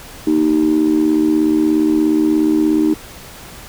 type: tone with amplitude modulation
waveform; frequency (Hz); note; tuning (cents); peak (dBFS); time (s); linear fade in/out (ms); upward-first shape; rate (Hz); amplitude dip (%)
sine; 310.2; D#4; -5; -6; 0.27-2.94; 5; sine; 76.9; 85
effects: tanh soft clip ceiling -5 dBFS + pink hiss -36 dBFS RMS until 3.68 s